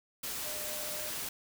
sine tone in noise, 604 Hz, D5, 48 cents sharp, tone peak -45 dBFS, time 0.44-1.1 s, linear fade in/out 5 ms, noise white, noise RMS -38 dBFS, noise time 0.23-1.29 s, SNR -10 dB, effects none

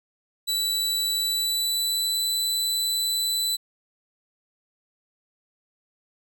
sawtooth tone with pitch glide, 3951 to 3990 Hz, B7 to B7, 0 to +17 cents, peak -20 dBFS, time 0.47-3.57 s, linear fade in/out 20 ms, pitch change +17 cents, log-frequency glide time 1.17-2.21 s, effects none

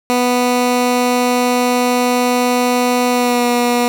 15% pulse tone with pitch glide, 246.9 to 242.2 Hz, B3 to B3, 0 to -34 cents, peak -6 dBFS, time 0.1-3.88 s, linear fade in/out 0 ms, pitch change -34 cents, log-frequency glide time 3.1-3.46 s, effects none

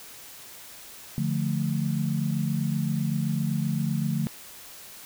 sine chord, D minor, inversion none, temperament equal, 146.83 / 174.61 / 220 Hz, D3 / F3 / A3, 0 / 0 / 0 cents, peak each -27 / -29 / -29 dBFS, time 1.18-4.27 s, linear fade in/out 0 ms, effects white hiss -45 dBFS RMS until 5.05 s

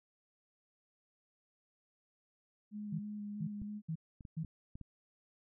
sine tone with vibrato, 207.7 Hz, G#3, in tune, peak -40 dBFS, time 2.71-3.82 s, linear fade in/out 50 ms, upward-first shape square, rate 3.1 Hz, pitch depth 14 cents each way
sine tone bursts, 160.9 Hz, E3, 42 cents flat, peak -35 dBFS, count 4, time 2.92-4.438 s, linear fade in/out 10 ms, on 72 ms, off 410 ms
clicks, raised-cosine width 5 ms, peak -32 / -39 / -35 / -34 / -35 / -35 dBFS, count 6, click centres 3.618 / 4.208 / 4.252 / 4.447 / 4.755 / 4.813 s
effects none

